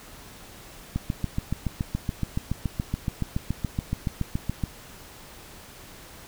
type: click train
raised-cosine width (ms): 5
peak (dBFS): -13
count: 27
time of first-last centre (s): 0.96-4.638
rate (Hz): 7.07
effects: pink hiss -46 dBFS RMS until 6.27 s